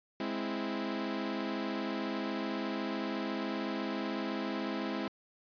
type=chord; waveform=sawtooth; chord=Ab augmented; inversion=none; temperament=equal; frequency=207.7 / 261.6 / 329.6 Hz; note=Ab3 / C4 / E4; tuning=0 / 0 / 0 cents; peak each=-34 dBFS; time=0.2-5.08 s; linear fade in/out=2 ms; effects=resampled to 11025 Hz